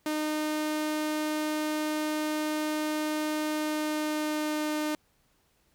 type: tone with pitch glide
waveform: sawtooth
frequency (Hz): 306.1 to 304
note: D#4 to D#4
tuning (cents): -28 to -40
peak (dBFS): -24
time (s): 0.06-4.95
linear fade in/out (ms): 2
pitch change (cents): -12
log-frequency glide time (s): 3.49-4.7
effects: pink hiss -69 dBFS RMS until 5.74 s